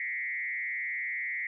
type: tone with frequency modulation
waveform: sine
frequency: 2035 Hz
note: C7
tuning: 49 cents flat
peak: -31 dBFS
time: 0-1.47 s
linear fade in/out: 2 ms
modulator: 136 Hz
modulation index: 1.3
effects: none